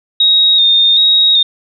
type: tone with vibrato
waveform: sine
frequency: 3719 Hz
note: A#7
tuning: 5 cents flat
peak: -6 dBFS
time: 0.2-1.43 s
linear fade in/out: 5 ms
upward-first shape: square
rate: 1.3 Hz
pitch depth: 30 cents each way
effects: none